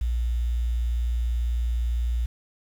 sine tone with quantisation, 59 Hz, A#1, 22 cents sharp, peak -22 dBFS, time 0.01-2.26 s, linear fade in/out 5 ms, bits 8, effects none

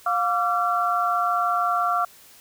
sine tone cluster, 708 / 1160 / 1363 Hz, F5 / D6 / F6, +23 / -22 / -43 cents, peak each -24 dBFS, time 0.06-2.05 s, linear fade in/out 5 ms, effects white hiss -50 dBFS RMS until 2.4 s

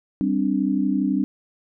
sine chord, G suspended fourth, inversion none, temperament equal, 196 / 261.6 / 293.7 Hz, G3 / C4 / D4, 0 / 0 / 0 cents, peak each -23 dBFS, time 0.21-1.24 s, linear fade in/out 0 ms, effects none

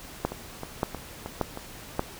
two click trains, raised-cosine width 1 ms, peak -10 / -20 dBFS, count 4 / 5, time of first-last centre 0.25-1.994 / 0.32-1.574 s, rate 1.72 / 3.19 Hz, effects pink hiss -44 dBFS RMS until 2.19 s

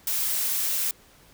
blue noise, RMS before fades -26 dBFS, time 0.07-0.91 s, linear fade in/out 2 ms, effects pink hiss -55 dBFS RMS until 1.33 s

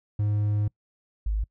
triangle / sine tone pair in turn, 104.3 / 52.15 Hz, G#2 / G#1, +8 / +8 cents, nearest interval octave, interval 1200 cents, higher first, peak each -20 / -23 dBFS, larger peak first, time 0.19-0.68 / 1.26-1.44 s, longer first, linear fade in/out 5 ms, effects noise-tail reverb RT60 0.1 s tail -25 dB re dry

